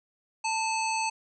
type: harmonic tone with a mistuned harmonic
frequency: 890 Hz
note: A5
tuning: 20 cents sharp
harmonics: 1 / 3 / 5 / 7 / 9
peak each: -28 / -32 / -38 / -38 / -39 dBFS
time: 0.44-1.1 s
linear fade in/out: 10 ms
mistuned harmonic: 3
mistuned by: -48 cents
effects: none